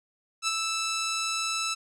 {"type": "tone with ADSR envelope", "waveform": "10% pulse", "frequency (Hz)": 1318.5, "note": "E6", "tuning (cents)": 0, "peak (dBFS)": -15, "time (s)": [0.42, 1.75], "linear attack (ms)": 55, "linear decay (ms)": 25, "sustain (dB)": -4, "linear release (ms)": 19, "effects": ["low-pass 10000 Hz 12 dB/octave"]}